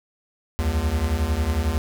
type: beating tone pair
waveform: square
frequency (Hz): 69.3 / 80.3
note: C#2 / E2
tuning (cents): 0 / -45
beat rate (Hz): 11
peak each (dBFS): -25 / -23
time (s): 0.59-1.78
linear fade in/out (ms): 0
effects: none